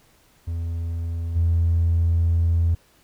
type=tone with level steps; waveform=triangle; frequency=83.9 Hz; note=E2; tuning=31 cents sharp; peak=-22 / -13 dBFS; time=0.47-2.75 s; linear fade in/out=10 ms; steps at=1.35 s; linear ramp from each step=20 ms; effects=tanh soft clip ceiling -13 dBFS + pink hiss -58 dBFS RMS until 3.03 s